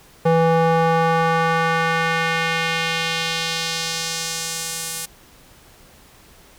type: tone with band-pass filter sweep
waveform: square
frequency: 164.5 Hz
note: E3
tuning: 3 cents flat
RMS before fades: -20 dBFS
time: 0.25-5.06 s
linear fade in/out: 10 ms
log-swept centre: 570 to 10000 Hz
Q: 1.2
effects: pink hiss -49 dBFS RMS until 6.58 s